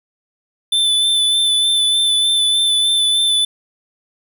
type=tone with vibrato; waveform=square; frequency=3520 Hz; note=A7; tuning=in tune; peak=-13 dBFS; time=0.72-3.45 s; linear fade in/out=5 ms; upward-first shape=sine; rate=3.3 Hz; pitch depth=19 cents each way; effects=9-bit